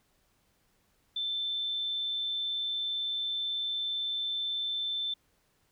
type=tone; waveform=sine; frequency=3541 Hz; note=A7; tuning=10 cents sharp; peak=-30 dBFS; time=1.16-5.14 s; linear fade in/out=5 ms; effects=pink hiss -71 dBFS RMS until 5.71 s